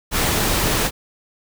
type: noise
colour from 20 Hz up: pink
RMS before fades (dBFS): -19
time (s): 0.11-0.91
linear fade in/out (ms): 50
effects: none